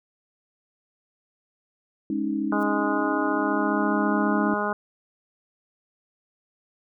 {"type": "chord", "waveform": "sine", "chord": "Ab suspended fourth", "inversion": "none", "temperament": "just", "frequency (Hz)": [207.7, 276.9, 311.5], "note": ["Ab3", "Db4", "Eb4"], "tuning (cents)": [0, -2, 2], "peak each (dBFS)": [-29, -28, -27], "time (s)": [2.1, 4.54], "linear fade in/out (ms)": 2}
{"type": "harmonic tone", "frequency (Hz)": 207.3, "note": "G#3", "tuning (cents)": -3, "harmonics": [1, 2, 3, 4, 5, 6, 7], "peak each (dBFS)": [-31, -31, -31, -31, -31, -31, -31], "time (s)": [2.52, 4.73], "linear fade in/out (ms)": 2}
{"type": "noise with exponential growth", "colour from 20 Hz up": "blue", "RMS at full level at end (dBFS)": -45, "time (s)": [2.55, 2.63], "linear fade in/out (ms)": 1, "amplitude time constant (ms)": 17}
{"effects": []}